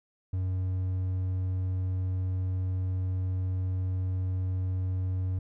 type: tone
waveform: triangle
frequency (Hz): 92.8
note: F#2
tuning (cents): +6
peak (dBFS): -25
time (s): 0.33-5.39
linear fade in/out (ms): 5
effects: none